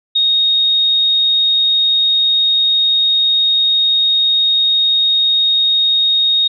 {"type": "tone", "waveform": "sine", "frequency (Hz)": 3729, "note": "A#7", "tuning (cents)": 0, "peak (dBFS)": -10, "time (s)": [0.15, 6.48], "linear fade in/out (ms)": 10, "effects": []}